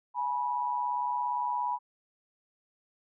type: tone pair together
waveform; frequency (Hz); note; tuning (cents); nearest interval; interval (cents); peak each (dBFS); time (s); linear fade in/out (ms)
sine; 840.7 / 978; G#5 / B5; +21 / -17; minor third; 262; -34 / -29; 0.14-1.79; 50
effects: none